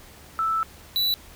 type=tone pair in turn; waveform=sine / square; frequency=1318.5 / 3951 Hz; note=E6 / B7; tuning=0 / 0 cents; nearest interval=octave + perfect fifth; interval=1900 cents; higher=second; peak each=-21 dBFS; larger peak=neither; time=0.39-0.63 / 0.96-1.14 s; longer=first; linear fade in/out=0 ms; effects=added 73 Hz sine -52 dBFS peak until 1.35 s + pink hiss -48 dBFS RMS until 1.35 s